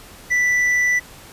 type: tone with hard clipping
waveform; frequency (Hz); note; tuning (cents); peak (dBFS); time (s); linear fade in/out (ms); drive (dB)
triangle; 1975.5; B6; 0; -16; 0.3-1; 20; 7
effects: pink hiss -42 dBFS RMS until 1.32 s + resampled to 32000 Hz